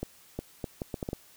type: accelerating click train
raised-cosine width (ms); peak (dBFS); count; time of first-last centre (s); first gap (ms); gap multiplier
2; -19; 8; 0.03-1.131; 360; 0.7
effects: white hiss -57 dBFS RMS until 1.36 s